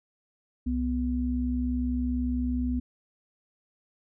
sine tone pair together, 65.6 / 247.9 Hz, C2 / B3, +5 / +7 cents, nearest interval octave + major seventh, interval 2302 cents, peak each -29 / -27 dBFS, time 0.66-2.8 s, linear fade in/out 10 ms, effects none

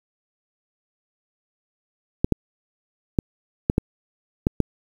clicks, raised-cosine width 3 ms, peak -4 dBFS, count 7, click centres 2.245 / 2.323 / 3.188 / 3.699 / 3.781 / 4.469 / 4.603 s, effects 7-bit

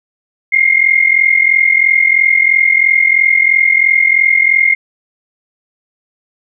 sine tone pair together, 2105 / 2148 Hz, C7 / C7, +10 / +45 cents, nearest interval unison, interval 35 cents, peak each -10 dBFS, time 0.52-4.75 s, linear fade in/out 10 ms, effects none

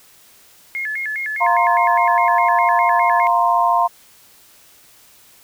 sine tone with vibrato, 1923 Hz, B6, 47 cents flat, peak -21 dBFS, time 0.75-3.27 s, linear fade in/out 0 ms, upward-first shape square, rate 4.9 Hz, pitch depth 190 cents each way
sine chord, F suspended fourth, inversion none, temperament equal, 698.5 / 932.3 / 1046.5 Hz, F5 / Bb5 / C6, 0 / 0 / 0 cents, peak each -17 dBFS, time 1.4-3.88 s, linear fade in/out 20 ms
effects white hiss -49 dBFS RMS until 5.43 s

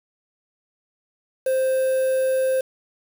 triangle tone with quantisation, 523.3 Hz, C5, in tune, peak -16 dBFS, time 1.46-2.61 s, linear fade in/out 5 ms, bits 6, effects none

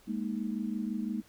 sine chord, Ab suspended second, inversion none, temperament just, 207.7 / 233.6 / 311.5 Hz, Ab3 / Bb3 / Eb4, 0 / +4 / +2 cents, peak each -34 / -35 / -39 dBFS, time 0.07-1.22 s, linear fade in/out 20 ms, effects pink hiss -61 dBFS RMS until 1.28 s

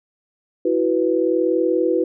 sine chord, E suspended second, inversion none, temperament equal, 329.6 / 370 / 493.9 Hz, E4 / F#4 / B4, 0 / 0 / 0 cents, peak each -20 dBFS, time 0.65-2.04 s, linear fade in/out 5 ms, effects none

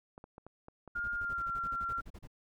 clicks, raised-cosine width 1 ms, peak -35 dBFS, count 6, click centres 0.179 / 0.241 / 0.381 / 0.466 / 0.684 / 0.877 s
sine tone with pitch glide, 1412 to 1373.4 Hz, F6 to F6, +19 to -29 cents, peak -33 dBFS, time 0.95-2.01 s, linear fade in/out 10 ms, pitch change -48 cents, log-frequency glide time 1.17-1.45 s
brown noise bursts, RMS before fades -46 dBFS, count 16, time 0.95-2.274 s, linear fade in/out 10 ms, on 49 ms, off 36 ms
effects none

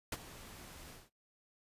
pink noise with ADSR envelope, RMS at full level -36 dBFS, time 0.12-1.1 s, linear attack 4 ms, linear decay 38 ms, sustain -16 dB, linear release 190 ms, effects noise-tail reverb RT60 0.2 s tail -24 dB re dry + resampled to 32000 Hz

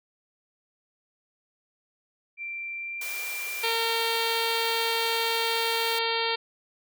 sine tone with pitch glide, 2356 to 2371 Hz, D7 to D7, +5 to +16 cents, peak -32 dBFS, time 2.37-3.73 s, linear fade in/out 50 ms, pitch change +11 cents, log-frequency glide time 2.76-3.05 s
white high-pass noise, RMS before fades -37 dBFS, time 3.01-5.99 s, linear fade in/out 5 ms, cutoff 400 Hz, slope 48 dB/octave
harmonic tone, 457.3 Hz, A#4, 33 cents flat, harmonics 1 / 2 / 3 / 4 / 5 / 6 / 7 / 8 / 9 / 10, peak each -31 / -31 / -36 / -36 / -34 / -35 / -33 / -35 / -36 / -36 dBFS, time 3.63-6.36 s, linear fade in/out 10 ms
effects none

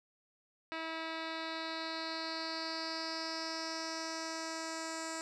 10% pulse tone with low-pass filter sweep, 323.7 Hz, E4, 31 cents flat, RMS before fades -40 dBFS, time 0.72-5.21 s, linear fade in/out 0 ms, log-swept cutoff 3300 to 7200 Hz, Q 5, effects none

